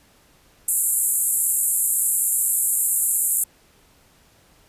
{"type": "band-pass noise", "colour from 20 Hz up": "white", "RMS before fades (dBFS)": -21, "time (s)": [0.68, 3.44], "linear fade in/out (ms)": 5, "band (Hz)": [7400, 13000], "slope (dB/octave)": 96, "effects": ["pink hiss -56 dBFS RMS until 4.68 s", "resampled to 32000 Hz"]}